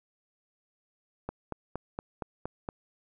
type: click train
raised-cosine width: 1 ms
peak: -20 dBFS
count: 7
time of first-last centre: 1.29-2.689 s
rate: 4.29 Hz
effects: none